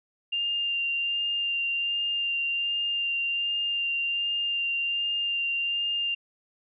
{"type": "tone with vibrato", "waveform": "sine", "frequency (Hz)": 2794, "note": "F7", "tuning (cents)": 0, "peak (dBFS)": -25, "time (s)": [0.32, 6.15], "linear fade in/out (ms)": 10, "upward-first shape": "sine", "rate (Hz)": 1.3, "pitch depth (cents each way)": 12, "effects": []}